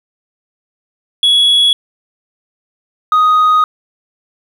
sine tone pair in turn, 3364 / 1247.8 Hz, G#7 / D#6, +22 / +5 cents, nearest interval octave + perfect fourth, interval 1717 cents, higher first, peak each -4 dBFS, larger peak neither, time 1.23-1.73 / 3.12-3.64 s, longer second, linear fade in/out 2 ms, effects tanh soft clip ceiling -6 dBFS + 7-bit

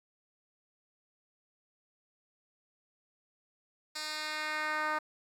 10% pulse tone with band-pass filter sweep, 306.7 Hz, D#4, 25 cents flat, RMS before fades -35 dBFS, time 3.95-4.99 s, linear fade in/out 10 ms, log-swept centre 5200 to 1200 Hz, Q 1.2, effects 10-bit

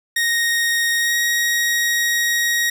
sawtooth tone with pitch glide, 1865 to 1886.7 Hz, A#6 to A#6, 0 to +20 cents, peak -13 dBFS, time 0.16-2.7 s, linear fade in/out 5 ms, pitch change +20 cents, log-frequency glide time 0.96-1.16 s, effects none

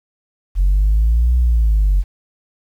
sine linear two-way sweep, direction up then down, 44.53 to 61.74 to 44.95 Hz, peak -9 dBFS, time 0.55-2.04 s, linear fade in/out 50 ms, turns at 1.37 s, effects tanh soft clip ceiling -8 dBFS + 8-bit

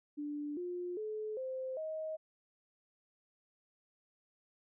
sine tone with pitch steps, 293.7 / 355.4 / 430 / 520.3 / 629.6 Hz, D4 / F4 / A4 / C5 / D#5, 0 / +30 / -40 / -10 / +20 cents, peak -37 dBFS, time 0.17-2.17 s, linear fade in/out 20 ms, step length 400 ms, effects none

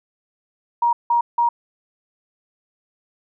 sine tone bursts, 946 Hz, A#5, 25 cents sharp, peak -14 dBFS, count 3, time 0.82-1.49 s, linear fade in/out 5 ms, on 110 ms, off 170 ms, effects none

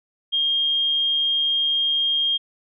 sine tone, 3224 Hz, G7, 48 cents sharp, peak -18 dBFS, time 0.32-2.38 s, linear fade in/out 20 ms, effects none

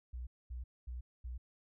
sine tone bursts, 61.3 Hz, B1, 12 cents flat, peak -40 dBFS, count 4, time 0.13-1.38 s, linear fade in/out 10 ms, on 140 ms, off 230 ms, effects none

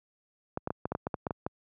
clicks, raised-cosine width 1 ms, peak -17 dBFS, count 11, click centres 0.574 / 0.674 / 0.705 / 0.855 / 0.92 / 0.951 / 1.069 / 1.142 / 1.268 / 1.308 / 1.465 s, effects high-pass 80 Hz 12 dB/octave

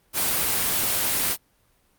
white noise, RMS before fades -23 dBFS, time 0.13-1.37 s, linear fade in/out 50 ms, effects pink hiss -64 dBFS RMS until 1.98 s + Opus 32 kbps

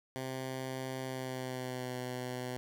10% pulse tone with pitch glide, 130.81 to 125.77 Hz, C3 to B2, 0 to +32 cents, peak -29 dBFS, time 0.16-2.57 s, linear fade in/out 0 ms, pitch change -68 cents, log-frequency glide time 1.03-1.97 s, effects none

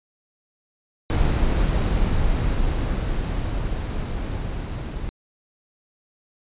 brown noise with level ramp, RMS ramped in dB -18 to -29 dBFS, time 1.1-5.09 s, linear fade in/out 0 ms, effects resampled to 8000 Hz

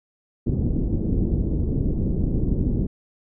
pink low-pass noise, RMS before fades -22 dBFS, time 0.46-2.87 s, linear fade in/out 10 ms, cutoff 350 Hz, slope 24 dB/octave, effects none

